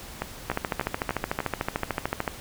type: two click trains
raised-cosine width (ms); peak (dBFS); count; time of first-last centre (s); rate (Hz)
0.5; -10 / -12; 25 / 5; 0.5-2.278 / 0.22-1.403; 13.5 / 3.38
effects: pink hiss -42 dBFS RMS until 2.4 s